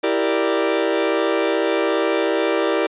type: chord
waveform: 40% pulse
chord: E half-diminished seventh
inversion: none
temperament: equal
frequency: 329.6 / 392 / 466.2 / 587.3 Hz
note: E4 / G4 / Bb4 / D5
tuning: 0 / 0 / 0 / 0 cents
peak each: -22 dBFS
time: 0.03-2.87 s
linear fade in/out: 10 ms
effects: resampled to 8000 Hz